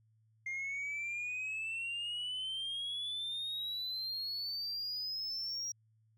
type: exponential sweep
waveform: sine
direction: up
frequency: 2108 to 5690 Hz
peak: -34 dBFS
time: 0.46-5.72 s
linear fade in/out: 5 ms
effects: tanh soft clip ceiling -35 dBFS + added 110 Hz sine -67 dBFS peak until 6.17 s